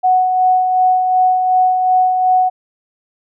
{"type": "tone with tremolo", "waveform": "sine", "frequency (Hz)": 740, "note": "F#5", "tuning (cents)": 0, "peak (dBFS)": -8, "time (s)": [0.03, 2.5], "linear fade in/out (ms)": 20, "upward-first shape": "sine", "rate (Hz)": 2.7, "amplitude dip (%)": 40, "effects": []}